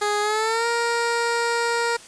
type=tone with pitch glide; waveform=15% pulse; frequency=415.3 to 468.9 Hz; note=G#4 to A#4; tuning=0 to +10 cents; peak=-14 dBFS; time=0.01-1.97 s; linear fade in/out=10 ms; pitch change=+210 cents; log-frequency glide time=0.21-0.67 s; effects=white hiss -44 dBFS RMS until 2.07 s + resampled to 22050 Hz